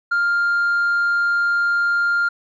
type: tone with tanh clipping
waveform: triangle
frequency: 1400 Hz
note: F6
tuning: 4 cents sharp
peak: -16 dBFS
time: 0.11-2.29 s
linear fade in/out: 10 ms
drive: 6 dB
effects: none